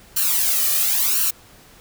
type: noise with flanger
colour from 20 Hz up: blue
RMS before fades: -19 dBFS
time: 0.16-1.31 s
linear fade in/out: 10 ms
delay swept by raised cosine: 0.69 to 1.69 ms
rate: 0.95 Hz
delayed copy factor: +0.8
effects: pink hiss -48 dBFS RMS until 1.8 s